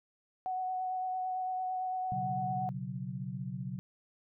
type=tone with vibrato; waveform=sine; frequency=743 Hz; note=F#5; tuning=7 cents sharp; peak=-32 dBFS; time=0.46-2.69 s; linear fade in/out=0 ms; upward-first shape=triangle; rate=8.9 Hz; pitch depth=17 cents each way
type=chord; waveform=sine; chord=B suspended second; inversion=none; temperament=just; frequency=123.47 / 138.9 / 185.21 Hz; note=B2 / C#3 / F#3; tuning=0 / +4 / +2 cents; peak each=-41 / -40 / -40 dBFS; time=2.12-3.79 s; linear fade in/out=0 ms
effects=none